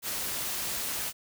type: noise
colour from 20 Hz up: white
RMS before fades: -33 dBFS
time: 0.02-1.13 s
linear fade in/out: 50 ms
effects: none